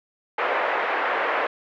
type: band-pass noise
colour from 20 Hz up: pink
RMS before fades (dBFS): -24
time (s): 0.38-1.47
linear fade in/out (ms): 5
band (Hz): 480 to 2200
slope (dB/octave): 24
effects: none